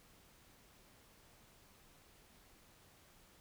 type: silence
effects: pink hiss -65 dBFS RMS until 3.4 s